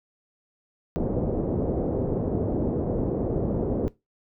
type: low-pass noise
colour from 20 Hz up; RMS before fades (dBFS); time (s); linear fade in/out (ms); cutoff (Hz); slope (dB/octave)
white; -26; 0.96-3.88; 0; 490; 24
effects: noise-tail reverb RT60 0.2 s tail -19 dB re dry